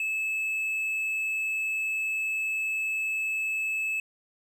triangle tone, 2605 Hz, E7, 21 cents flat, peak -25 dBFS, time 0-4 s, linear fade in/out 2 ms, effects none

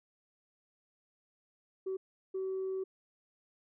sine tone bursts at uneven times, 380 Hz, F#4, 46 cents sharp, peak -32 dBFS, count 2, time 1.86-1.97 / 2.34-2.84 s, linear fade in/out 10 ms, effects tanh soft clip ceiling -30 dBFS

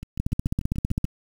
two click trains, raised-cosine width 5 ms, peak -22 / -11 dBFS, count 8 / 14, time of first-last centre 0.03-1.05 / 0.2-1.044 s, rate 6.86 / 15.4 Hz, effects 7-bit

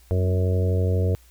harmonic tone with a mistuned harmonic, 92.1 Hz, F#2, 7 cents flat, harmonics 1 / 2 / 3 / 4 / 5 / 6 / 7, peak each -19 / -32 / -36 / -33 / -29 / -34 / -36 dBFS, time 0.11-1.15 s, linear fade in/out 0 ms, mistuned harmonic 2, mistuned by +25 cents, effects added 60 Hz sine -51 dBFS peak until 1.3 s + white hiss -57 dBFS RMS until 1.3 s

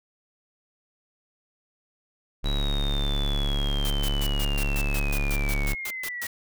square tone, 35.42 Hz, C#1, 38 cents sharp, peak -24 dBFS, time 2.43-5.75 s, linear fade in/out 20 ms
sine linear sweep, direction down, 3890 to 1893 Hz, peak -31 dBFS, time 2.45-6.27 s, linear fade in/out 10 ms
white noise bursts, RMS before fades -34 dBFS, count 14, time 3.85-6.268 s, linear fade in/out 0 ms, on 52 ms, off 130 ms
effects none

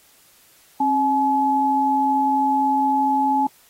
sine tone pair together, 269.5 / 852.2 Hz, C#4 / G#5, -49 / +44 cents, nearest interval octave + minor sixth, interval 1993 cents, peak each -22 / -17 dBFS, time 0.8-3.47 s, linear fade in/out 5 ms, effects white hiss -54 dBFS RMS until 3.69 s + AAC 48 kbps

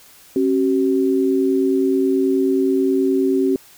sine tone pair together, 270.6 / 380 Hz, C#4 / F#4, -42 / +46 cents, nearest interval tritone, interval 588 cents, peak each -17 dBFS, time 0.36-3.56 s, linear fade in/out 2 ms, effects white hiss -47 dBFS RMS until 3.77 s

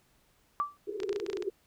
sine tone with exponential decay, 1164 Hz, D6, 16 cents flat, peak -23 dBFS, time 0.6-0.77 s, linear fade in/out 0 ms, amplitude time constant 36 ms
white band-pass noise, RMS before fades -35 dBFS, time 0.87-1.5 s, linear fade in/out 10 ms, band 360 to 420 Hz, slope 96 dB/octave
clicks, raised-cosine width 0.2 ms, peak -23 dBFS, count 11, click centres 1.002 / 1.033 / 1.093 / 1.129 / 1.161 / 1.2 / 1.264 / 1.3 / 1.331 / 1.371 / 1.424 s
effects pink hiss -68 dBFS RMS until 1.66 s

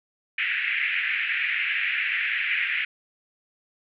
white band-pass noise, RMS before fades -26 dBFS, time 0.38-2.85 s, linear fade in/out 5 ms, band 1700 to 2600 Hz, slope 48 dB/octave, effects none

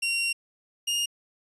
sawtooth tone pair in turn, 2753 / 2837 Hz, F7 / F7, -25 / +27 cents, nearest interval minor second, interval 52 cents, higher second, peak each -21 dBFS, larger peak neither, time 0.02-0.33 / 0.87-1.06 s, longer first, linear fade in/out 10 ms, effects resampled to 24000 Hz

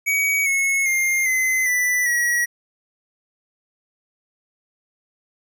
square tone with pitch steps, 2260 / 2187 / 2116 / 2047 / 1981.1 / 1917 Hz, C#7 / C#7 / C7 / C7 / B6 / A#6, +33 / -24 / +19 / -38 / +5 / +48 cents, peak -18 dBFS, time 0.06-2.46 s, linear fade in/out 20 ms, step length 400 ms, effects none

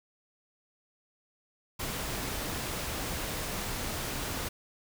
pink noise, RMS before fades -35 dBFS, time 1.79-4.49 s, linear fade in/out 10 ms, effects none

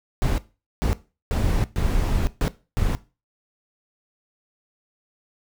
brown noise bursts at uneven times, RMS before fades -21 dBFS, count 6, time 0.22-0.38 / 0.82-0.93 / 1.31-1.64 / 1.76-2.27 / 2.41-2.48 / 2.77-2.95 s, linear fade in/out 0 ms, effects noise-tail reverb RT60 0.3 s tail -17 dB re dry

